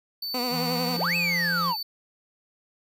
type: tone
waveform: square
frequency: 4526 Hz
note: C#8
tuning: 35 cents sharp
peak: -30 dBFS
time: 0.22-1.83 s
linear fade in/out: 5 ms
type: tone with vibrato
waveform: 15% pulse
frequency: 246.9 Hz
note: B3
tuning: in tune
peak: -21 dBFS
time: 0.34-0.97 s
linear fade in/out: 5 ms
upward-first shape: triangle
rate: 11 Hz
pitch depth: 65 cents each way
type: tone with pitch glide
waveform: square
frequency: 164.81 to 173.2 Hz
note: E3 to F3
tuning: 0 to -14 cents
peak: -31 dBFS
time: 0.5-1.74 s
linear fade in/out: 50 ms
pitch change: +86 cents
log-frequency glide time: 0.64-1 s
type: linear two-way sweep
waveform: triangle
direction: up then down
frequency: 62.9 to 2637 to 803 Hz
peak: -22 dBFS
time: 0.97-1.77 s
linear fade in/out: 50 ms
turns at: 1.16 s
effects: none